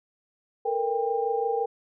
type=tone cluster; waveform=sine; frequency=449.5 / 475.3 / 796 Hz; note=A4 / A#4 / G5; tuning=+37 / +34 / +26 cents; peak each=-28 dBFS; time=0.65-1.66 s; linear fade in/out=10 ms; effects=none